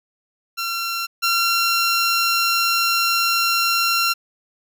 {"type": "tone pair in turn", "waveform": "15% pulse", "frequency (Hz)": [1364, 1369.1], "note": ["F6", "F6"], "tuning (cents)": [-41, -35], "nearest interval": "unison", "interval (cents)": 6, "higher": "second", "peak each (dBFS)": [-16, -10], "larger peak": "second", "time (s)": [[0.57, 1.07], [1.22, 4.14]], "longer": "second", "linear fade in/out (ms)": 20, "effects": []}